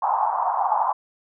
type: band-pass noise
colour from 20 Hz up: white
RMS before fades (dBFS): -22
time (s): 0.02-0.93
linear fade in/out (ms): 10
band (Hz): 770 to 1000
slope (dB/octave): 48
effects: none